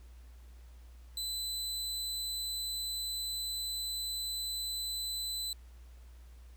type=tone; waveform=sawtooth; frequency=4015 Hz; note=B7; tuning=28 cents sharp; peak=-32 dBFS; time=1.17-5.53 s; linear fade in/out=2 ms; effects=added 60 Hz sine -50 dBFS peak until 6.56 s + pink hiss -66 dBFS RMS until 6.56 s